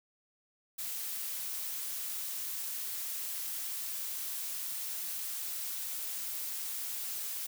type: noise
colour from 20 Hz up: blue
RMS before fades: -38 dBFS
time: 0.78-7.47 s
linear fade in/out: 10 ms
effects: none